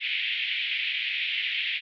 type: band-pass noise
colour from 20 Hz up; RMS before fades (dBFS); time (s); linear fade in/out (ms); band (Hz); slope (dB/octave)
pink; -29; 0-1.81; 50; 2100 to 3400; 48
effects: none